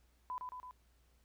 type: tone with echo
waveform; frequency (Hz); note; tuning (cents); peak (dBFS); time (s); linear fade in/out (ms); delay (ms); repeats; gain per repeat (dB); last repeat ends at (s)
sine; 1002; B5; +25; -38; 0.3-0.38; 0; 110; 3; -3; 0.71
effects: added 60 Hz sine -68 dBFS peak until 1.24 s + pink hiss -75 dBFS RMS until 1.24 s